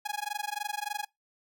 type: tone with amplitude modulation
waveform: sawtooth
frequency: 830.6 Hz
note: G#5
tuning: in tune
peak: -25 dBFS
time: 0.05-1.05 s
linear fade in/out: 10 ms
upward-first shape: sine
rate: 23.4 Hz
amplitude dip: 100%
effects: noise-tail reverb RT60 0.2 s tail -26 dB re dry